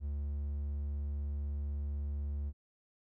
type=tone; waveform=triangle; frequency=72 Hz; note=D2; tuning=34 cents flat; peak=-32 dBFS; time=0-2.53 s; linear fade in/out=50 ms; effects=none